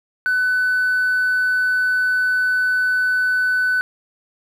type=tone with hard clipping; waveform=triangle; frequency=1500 Hz; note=F#6; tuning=23 cents sharp; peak=-15 dBFS; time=0.26-3.81 s; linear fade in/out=0 ms; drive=2 dB; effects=none